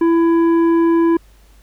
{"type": "tone with tanh clipping", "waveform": "triangle", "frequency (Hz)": 333.4, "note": "E4", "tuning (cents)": 20, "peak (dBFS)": -12, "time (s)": [0.01, 1.17], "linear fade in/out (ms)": 5, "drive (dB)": 13, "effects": ["added 50 Hz sine -45 dBFS peak until 1.62 s", "pink hiss -54 dBFS RMS until 1.62 s"]}